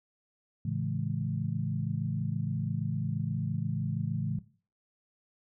sine chord, A major seventh, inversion none, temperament equal with one note detuned, 110 / 138.59 / 164.81 / 211.5 Hz, A2 / C#3 / E3 / G#3, 0 / 0 / 0 / +32 cents, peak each -34 / -33 / -35 / -37 dBFS, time 0.65-4.39 s, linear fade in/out 5 ms, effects noise-tail reverb RT60 0.4 s tail -17 dB re dry

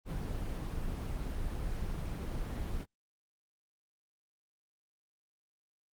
brown noise, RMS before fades -36 dBFS, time 0.05-2.86 s, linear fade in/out 50 ms, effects Opus 24 kbps

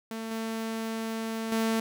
sawtooth tone with level steps, 224 Hz, A3, 31 cents sharp, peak -30 / -27 / -21 dBFS, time 0.11-1.8 s, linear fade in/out 2 ms, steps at 0.31 / 1.52 s, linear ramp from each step 2 ms, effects none

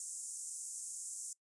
pink band-pass noise, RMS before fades -45 dBFS, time 0-1.33 s, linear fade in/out 2 ms, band 6700 to 9600 Hz, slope 48 dB/octave, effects noise-tail reverb RT60 0.1 s tail -21 dB re dry + resampled to 24000 Hz

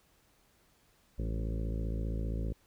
harmonic tone with a mistuned harmonic, 55.2 Hz, A1, 6 cents sharp, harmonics 1 / 2 / 3 / 4 / 5 / 6 / 7 / 8 / 9 / 10, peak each -33 / -39 / -43 / -45 / -47 / -49 / -50 / -51 / -52 / -53 dBFS, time 1.18-2.53 s, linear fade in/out 10 ms, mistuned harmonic 4, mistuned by -55 cents, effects pink hiss -68 dBFS RMS until 2.66 s

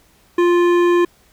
sine tone with hard clipping, 349.2 Hz, F4, in tune, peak -13 dBFS, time 0.38-1.05 s, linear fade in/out 5 ms, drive 13 dB, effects pink hiss -54 dBFS RMS until 1.32 s

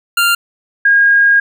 25% pulse / sine tone pair in turn, 1393 / 1628.4 Hz, F6 / G#6, -5 / -35 cents, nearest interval minor third, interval 270 cents, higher second, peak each -6 dBFS, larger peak neither, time 0.17-0.35 / 0.85-1.4 s, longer second, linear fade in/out 5 ms, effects none

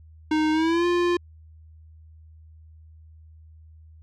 square tone with pitch glide, 309.9 to 349.9 Hz, D#4 to F4, -7 to +3 cents, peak -20 dBFS, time 0.31-1.17 s, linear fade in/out 5 ms, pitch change +210 cents, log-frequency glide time 0.52-0.86 s, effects added 79 Hz sine -46 dBFS peak until 4.02 s + low-pass 4000 Hz 12 dB/octave

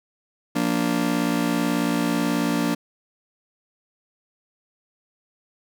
40% pulse chord, Bb major, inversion second, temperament just, 174.81 / 233.1 / 291.4 Hz, F3 / Bb3 / D4, +2 / 0 / -13 cents, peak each -26 / -24 / -23 dBFS, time 0.55-2.75 s, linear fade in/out 10 ms, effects none

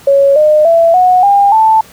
sine tone with pitch steps, 555 / 608.7 / 667.7 / 732.3 / 803.2 / 881 Hz, C#5 / D#5 / E5 / F#5 / G5 / A5, +2 / -38 / +22 / -18 / +42 / +2 cents, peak -4 dBFS, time 0.07-1.81 s, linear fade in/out 5 ms, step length 290 ms, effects pink hiss -38 dBFS RMS until 1.92 s + high-pass 60 Hz 12 dB/octave

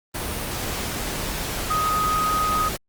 sine tone in noise, 1252 Hz, D#6, 10 cents sharp, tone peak -20 dBFS, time 1.7-2.69 s, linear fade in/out 10 ms, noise pink, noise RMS -28 dBFS, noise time 0.14-2.77 s, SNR +5 dB, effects Opus 32 kbps

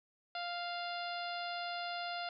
harmonic tone, 698 Hz, F5, 1 cent flat, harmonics 1 / 2 / 3 / 4 / 5 / 6 / 7, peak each -40 / -44 / -50 / -48 / -49 / -49 / -51 dBFS, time 0.35-2.29 s, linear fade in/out 2 ms, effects none

